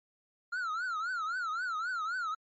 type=tone with vibrato; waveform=triangle; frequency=1375 Hz; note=F6; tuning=27 cents flat; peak=-30 dBFS; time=0.52-2.35 s; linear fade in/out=10 ms; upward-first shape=triangle; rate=3.8 Hz; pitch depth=200 cents each way; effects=MP3 32 kbps